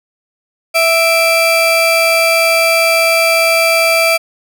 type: tone pair together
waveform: 35% pulse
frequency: 659.3 / 2349 Hz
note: E5 / D7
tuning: 0 / 0 cents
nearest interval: octave + minor seventh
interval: 2200 cents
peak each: -10 dBFS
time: 0.74-4.18 s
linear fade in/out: 20 ms
effects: none